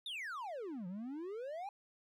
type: exponential two-way sweep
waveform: triangle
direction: down then up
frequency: 3789 to 172.5 to 833 Hz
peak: -39 dBFS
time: 0.06-1.69 s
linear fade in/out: 2 ms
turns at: 0.87 s
effects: none